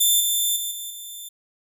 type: tone with level steps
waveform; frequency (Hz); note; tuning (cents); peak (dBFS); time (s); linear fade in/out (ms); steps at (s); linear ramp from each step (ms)
10% pulse; 3549; A7; +14; -8 / -12 / -18 / -23 / -27; 0-1.29; 10; 0.2 / 0.56 / 0.71 / 0.9; 5
effects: none